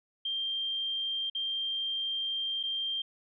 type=tone with dropouts; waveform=sine; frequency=3176 Hz; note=G7; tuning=22 cents sharp; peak=-30 dBFS; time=0.25-3.02 s; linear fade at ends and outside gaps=5 ms; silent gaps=1.299-1.349 / 2.63-2.635 s; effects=none

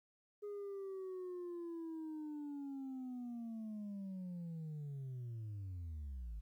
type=linear sweep; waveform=sine; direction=down; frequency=415.3 to 50.2 Hz; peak=-40 dBFS; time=0.42-6.41 s; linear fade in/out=20 ms; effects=tanh soft clip ceiling -42 dBFS + 13-bit

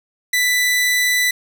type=tone; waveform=sawtooth; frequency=1985 Hz; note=B6; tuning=8 cents sharp; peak=-11 dBFS; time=0.33-1.31 s; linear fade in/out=5 ms; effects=none

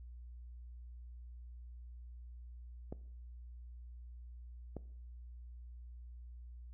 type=clicks; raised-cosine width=2 ms; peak=-29 dBFS; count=2; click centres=2.925 / 4.767 s; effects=noise-tail reverb RT60 0.6 s tail -19 dB re dry + added 60 Hz sine -48 dBFS peak until 6.73 s

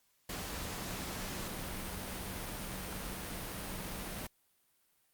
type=tone in noise; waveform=sine; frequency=187.8 Hz; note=F#3; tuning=26 cents sharp; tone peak=-49 dBFS; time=0.65-4.17 s; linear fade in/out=5 ms; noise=pink; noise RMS=-41 dBFS; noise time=0.29-4.27 s; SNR=-11 dB; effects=white hiss -73 dBFS RMS until 5.13 s + Opus 48 kbps

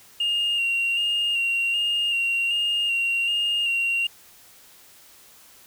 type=tone with vibrato; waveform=sine; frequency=2794 Hz; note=F7; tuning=in tune; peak=-19 dBFS; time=0.2-4.07 s; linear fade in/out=5 ms; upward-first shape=square; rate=1.3 Hz; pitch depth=24 cents each way; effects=tanh soft clip ceiling -18 dBFS + white hiss -51 dBFS RMS until 5.66 s

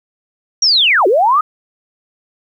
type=linear two-way sweep; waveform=sine; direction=down then up; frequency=5760 to 345.7 to 1281 Hz; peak=-8 dBFS; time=0.62-1.41 s; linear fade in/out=5 ms; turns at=1.07 s; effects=8-bit

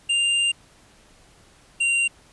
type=tone pair in turn; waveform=square; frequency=2794 / 2768 Hz; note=F7 / F7; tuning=0 / -16 cents; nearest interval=unison; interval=16 cents; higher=first; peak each=-19 dBFS; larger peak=neither; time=0.09-0.52 / 1.8-2.08 s; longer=first; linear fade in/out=10 ms; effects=pink hiss -54 dBFS RMS until 2.32 s + resampled to 24000 Hz

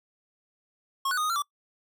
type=tone with pitch steps; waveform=square; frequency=1088 / 1482 / 1235 / 1244 / 1363 / 1161 Hz; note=C#6 / F#6 / D#6 / D#6 / F6 / D6; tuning=-33 / +2 / -13 / -1 / -43 / -20 cents; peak=-26 dBFS; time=1.05-1.422 s; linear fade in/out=5 ms; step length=62 ms; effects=noise-tail reverb RT60 0.1 s tail -24 dB re dry

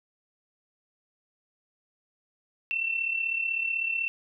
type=tone pair together; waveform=sine; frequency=2661 / 2697 Hz; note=E7 / E7; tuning=+16 / +39 cents; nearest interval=unison; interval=23 cents; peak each=-33 / -27 dBFS; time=2.71-4.08 s; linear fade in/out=0 ms; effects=none

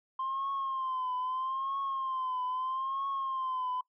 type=tone with vibrato; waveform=sine; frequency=1050 Hz; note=C6; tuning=6 cents sharp; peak=-30 dBFS; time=0.19-3.81 s; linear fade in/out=5 ms; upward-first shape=triangle; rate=0.78 Hz; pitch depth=83 cents each way; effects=noise-tail reverb RT60 0.1 s tail -21 dB re dry + tanh soft clip ceiling -28 dBFS

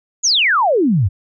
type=exponential sweep; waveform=sine; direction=down; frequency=7040 to 84.5 Hz; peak=-11 dBFS; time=0.23-1.09 s; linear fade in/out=20 ms; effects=none

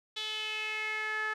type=tone with band-pass filter sweep; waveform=sawtooth; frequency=431.4 Hz; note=A4; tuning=34 cents flat; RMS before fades=-35 dBFS; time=0.16-1.34 s; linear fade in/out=10 ms; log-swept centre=3500 to 1600 Hz; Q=4.6; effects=none

